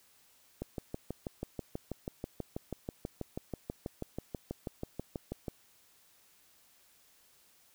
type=click train; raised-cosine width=2 ms; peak=-23 dBFS; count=31; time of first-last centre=0.62-5.482 s; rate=6.17 Hz; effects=white hiss -65 dBFS RMS until 7.74 s